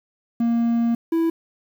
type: tone pair in turn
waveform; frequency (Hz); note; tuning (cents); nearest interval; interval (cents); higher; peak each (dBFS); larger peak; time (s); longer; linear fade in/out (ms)
triangle; 233.1 / 329.7; A#3 / E4; 0 / 0; tritone; 600; second; -15; neither; 0.4-0.95 / 1.12-1.3; first; 5
effects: 8-bit